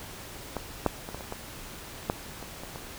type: clicks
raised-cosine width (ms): 1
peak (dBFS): -16 / -8 / -24 / -22 / -25 / -20 / -11 / -25 / -26 / -23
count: 10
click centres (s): 0.567 / 0.863 / 1.089 / 1.146 / 1.208 / 1.324 / 2.099 / 2.427 / 2.635 / 2.759
effects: pink hiss -43 dBFS RMS until 2.98 s